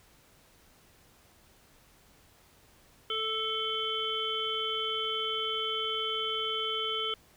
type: harmonic tone with a mistuned harmonic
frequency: 440 Hz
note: A4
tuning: in tune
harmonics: 1 / 3 / 5 / 7 / 8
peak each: -37 / -36 / -43 / -32 / -40 dBFS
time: 3.1-7.14 s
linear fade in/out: 2 ms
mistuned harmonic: 8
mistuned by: -63 cents
effects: pink hiss -61 dBFS RMS until 7.36 s